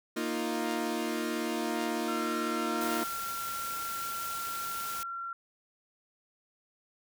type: chord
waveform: sawtooth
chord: Bb suspended fourth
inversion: none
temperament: equal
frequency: 233.1 / 311.1 / 349.2 Hz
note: Bb3 / Eb4 / F4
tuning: 0 / 0 / 0 cents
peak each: -31 dBFS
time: 0.16-3.04 s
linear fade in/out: 10 ms
type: tone with pitch glide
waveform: sine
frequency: 1357 to 1368 Hz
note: E6 to F6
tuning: +50 to -36 cents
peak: -35 dBFS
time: 2.08-5.33 s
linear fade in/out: 2 ms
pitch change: +14 cents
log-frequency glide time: 2.67-2.79 s
type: noise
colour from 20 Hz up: white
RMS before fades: -40 dBFS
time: 2.81-5.03 s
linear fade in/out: 0 ms
effects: none